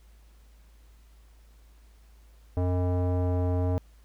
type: tone with low-pass filter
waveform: square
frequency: 89.9 Hz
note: F#2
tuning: 49 cents flat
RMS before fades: -26 dBFS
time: 2.57-3.78 s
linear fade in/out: 0 ms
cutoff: 670 Hz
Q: 1.8
effects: added 54 Hz sine -52 dBFS peak until 4.04 s + pink hiss -65 dBFS RMS until 4.04 s